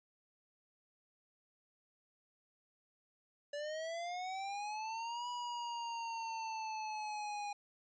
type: linear two-way sweep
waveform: square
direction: up then down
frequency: 575 to 976 to 817 Hz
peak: -40 dBFS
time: 3.53-7.53 s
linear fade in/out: 5 ms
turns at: 5.28 s
effects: resampled to 16000 Hz